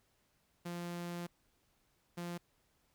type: tone bursts at uneven times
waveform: sawtooth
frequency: 173.5 Hz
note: F3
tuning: 11 cents flat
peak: -36 dBFS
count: 2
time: 0.65-1.27 / 2.17-2.38 s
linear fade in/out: 10 ms
effects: pink hiss -75 dBFS RMS until 2.94 s